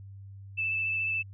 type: tone with vibrato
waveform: sine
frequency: 2637 Hz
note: E7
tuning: in tune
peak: -27 dBFS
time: 0.57-1.23 s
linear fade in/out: 20 ms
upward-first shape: sine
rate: 14 Hz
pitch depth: 12 cents each way
effects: added 98 Hz sine -43 dBFS peak until 1.33 s